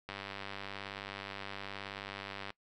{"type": "click train", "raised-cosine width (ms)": 0.3, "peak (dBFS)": -25, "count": 240, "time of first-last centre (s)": [0.09, 2.504], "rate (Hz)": 99, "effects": ["noise-tail reverb RT60 0.1 s tail -22 dB re dry"]}